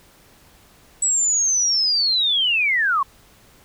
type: linear sweep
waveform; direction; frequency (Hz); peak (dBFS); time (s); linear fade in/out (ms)
sine; down; 7902 to 1046.5; -16; 1.02-3.03; 5
effects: pink hiss -52 dBFS RMS until 3.64 s